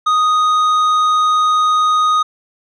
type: tone with tanh clipping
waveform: sine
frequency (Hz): 1244.5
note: D#6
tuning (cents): 0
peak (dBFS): -12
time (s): 0.06-2.23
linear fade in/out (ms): 10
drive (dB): 8
effects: none